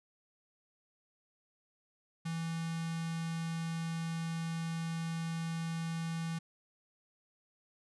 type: tone with notch filter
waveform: square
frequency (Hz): 164.81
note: E3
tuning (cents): 0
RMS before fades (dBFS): -37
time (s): 2.25-6.39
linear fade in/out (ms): 10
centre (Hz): 530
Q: 0.96
effects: resampled to 24000 Hz